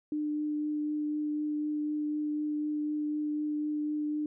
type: tone with vibrato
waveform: sine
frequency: 300 Hz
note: D4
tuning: 37 cents sharp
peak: -29 dBFS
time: 0.12-4.26 s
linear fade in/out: 2 ms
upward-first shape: triangle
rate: 4 Hz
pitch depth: 10 cents each way
effects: none